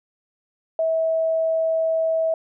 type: tone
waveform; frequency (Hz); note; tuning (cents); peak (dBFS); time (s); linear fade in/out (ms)
sine; 648; E5; -30; -18; 0.79-2.34; 2
effects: none